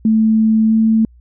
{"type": "tone with pitch glide", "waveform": "sine", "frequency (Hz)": [220, 221.8], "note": ["A3", "A3"], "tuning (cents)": [0, 14], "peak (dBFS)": -9, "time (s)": [0.05, 1.05], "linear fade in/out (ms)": 2, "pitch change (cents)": 14, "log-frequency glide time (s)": [0.67, 0.74], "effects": ["added 60 Hz sine -42 dBFS peak until 1.2 s"]}